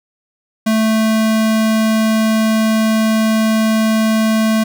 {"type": "tone", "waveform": "square", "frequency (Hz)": 220, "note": "A3", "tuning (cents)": 0, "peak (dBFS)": -12, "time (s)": [0.66, 4.64], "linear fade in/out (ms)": 10, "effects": []}